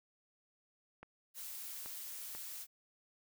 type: clicks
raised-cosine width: 0.5 ms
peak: -35 dBFS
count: 3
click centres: 1.03 / 1.86 / 2.35 s
type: noise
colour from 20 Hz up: blue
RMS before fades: -46 dBFS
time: 1.34-2.67 s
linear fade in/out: 50 ms
effects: none